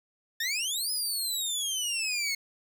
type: exponential two-way sweep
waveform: 20% pulse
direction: up then down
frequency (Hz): 1760 to 5100 to 2163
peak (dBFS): -23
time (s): 0.4-2.35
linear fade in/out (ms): 5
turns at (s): 0.91
effects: none